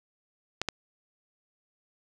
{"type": "clicks", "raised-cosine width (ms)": 0.2, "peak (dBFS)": -11, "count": 2, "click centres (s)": [0.616, 0.687], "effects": []}